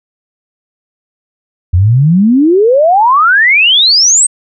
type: exponential sweep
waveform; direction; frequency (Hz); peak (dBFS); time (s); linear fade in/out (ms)
sine; up; 83.3 to 8500; -4; 1.73-4.27; 10
effects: none